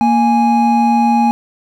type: tone pair together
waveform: triangle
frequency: 233.1 / 830.6 Hz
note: A#3 / G#5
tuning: 0 / 0 cents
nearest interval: octave + minor seventh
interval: 2200 cents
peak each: -10 dBFS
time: 0.01-1.31 s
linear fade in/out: 0 ms
effects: none